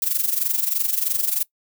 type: noise with amplitude modulation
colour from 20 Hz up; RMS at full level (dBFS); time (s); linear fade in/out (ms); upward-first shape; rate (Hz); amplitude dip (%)
violet; -19; 0.02-1.43; 2; sine; 23.1; 75
effects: noise-tail reverb RT60 0.1 s tail -22 dB re dry